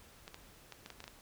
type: clicks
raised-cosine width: 0.2 ms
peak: -29 dBFS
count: 8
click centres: 0.279 / 0.344 / 0.723 / 0.861 / 0.903 / 1.004 / 1.041 / 1.079 s
effects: pink hiss -59 dBFS RMS until 1.21 s